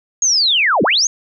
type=linear two-way sweep; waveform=sine; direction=down then up; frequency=6645 to 154.9 to 6645 Hz; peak=-11 dBFS; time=0.22-1.07 s; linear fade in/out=2 ms; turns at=0.83 s; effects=none